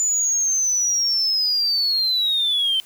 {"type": "linear sweep", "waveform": "sine", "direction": "down", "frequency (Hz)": [7040, 3072], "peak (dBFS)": -16, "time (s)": [0, 2.8], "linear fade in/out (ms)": 0, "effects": ["tanh soft clip ceiling -14 dBFS", "white hiss -48 dBFS RMS until 2.85 s"]}